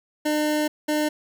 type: tone bursts at uneven times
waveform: 25% pulse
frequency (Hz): 302.2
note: D4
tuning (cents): +50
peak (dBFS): -17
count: 2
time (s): 0.25-0.68 / 0.88-1.09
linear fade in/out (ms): 10
effects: none